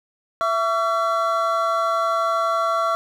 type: tone cluster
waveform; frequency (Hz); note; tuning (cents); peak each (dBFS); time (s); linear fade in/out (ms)
triangle; 665 / 1135 / 1356; E5 / C#6 / E6; +15 / +41 / +49; -21; 0.41-2.95; 0
effects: 9-bit